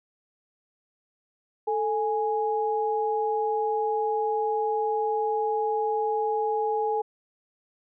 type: tone pair together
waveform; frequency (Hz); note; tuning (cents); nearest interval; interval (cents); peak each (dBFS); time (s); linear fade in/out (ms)
sine; 440 / 830.6; A4 / G#5; 0 / 0; major seventh; 1100; -26; 1.67-7.02; 10
effects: none